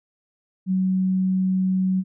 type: tone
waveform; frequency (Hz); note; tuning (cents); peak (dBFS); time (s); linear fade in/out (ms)
sine; 187.3; F#3; +21; -18; 0.66-2.04; 50
effects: none